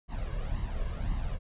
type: noise with flanger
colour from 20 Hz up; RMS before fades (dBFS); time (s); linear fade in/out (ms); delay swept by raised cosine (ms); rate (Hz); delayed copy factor
brown; -32; 0.08-1.39; 50; 1 to 1.84; 1.9; +0.7
effects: resampled to 8000 Hz